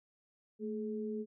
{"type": "tone pair together", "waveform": "sine", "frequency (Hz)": [220, 423.8], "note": ["A3", "G#4"], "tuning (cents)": [0, 35], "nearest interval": "major seventh", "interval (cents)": 1135, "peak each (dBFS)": [-38, -39], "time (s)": [0.59, 1.26], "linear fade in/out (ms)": 50, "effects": []}